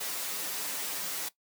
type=noise with comb filter; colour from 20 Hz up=white; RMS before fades=-35 dBFS; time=0-1.29 s; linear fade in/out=10 ms; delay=8.5 ms; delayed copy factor=-1; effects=noise-tail reverb RT60 0.1 s tail -17 dB re dry + high-pass 200 Hz 12 dB/octave